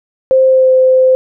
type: tone with pitch glide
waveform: sine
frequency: 524 to 517.4 Hz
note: C5 to C5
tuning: +2 to -19 cents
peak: -5 dBFS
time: 0.31-1.15 s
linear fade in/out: 0 ms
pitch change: -21 cents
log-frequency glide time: 0.46-0.72 s
effects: none